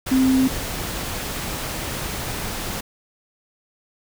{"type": "tone in noise", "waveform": "sine", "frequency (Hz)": 261.6, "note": "C4", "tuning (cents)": 0, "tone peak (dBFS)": -14, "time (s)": [0.11, 0.48], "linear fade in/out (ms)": 10, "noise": "pink", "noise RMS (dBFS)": -28, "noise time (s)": [0.06, 2.81], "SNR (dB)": 11, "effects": []}